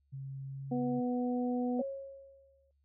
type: tone with pitch glide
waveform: sine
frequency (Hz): 135.6 to 137.97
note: C#3 to C#3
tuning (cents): -38 to -8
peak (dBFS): -39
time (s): 0.12-1.01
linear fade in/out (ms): 20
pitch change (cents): +30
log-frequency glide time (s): 0.46-0.84
type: harmonic tone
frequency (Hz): 246.9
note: B3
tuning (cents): 0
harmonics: 1 / 2 / 3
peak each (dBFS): -31 / -37 / -41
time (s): 0.71-1.82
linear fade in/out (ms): 10
type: tone with exponential decay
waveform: sine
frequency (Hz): 546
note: C#5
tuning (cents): -26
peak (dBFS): -31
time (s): 1.79-2.71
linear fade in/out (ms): 2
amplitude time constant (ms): 200
effects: noise-tail reverb RT60 0.1 s tail -22 dB re dry + added 70 Hz sine -70 dBFS peak until 2.84 s